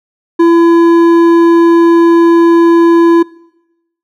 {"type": "tone with hard clipping", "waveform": "sine", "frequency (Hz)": 336.6, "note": "E4", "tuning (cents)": 36, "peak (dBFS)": -5, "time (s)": [0.39, 3.23], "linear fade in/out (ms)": 10, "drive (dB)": 8, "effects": ["noise-tail reverb RT60 0.9 s tail -23 dB re dry"]}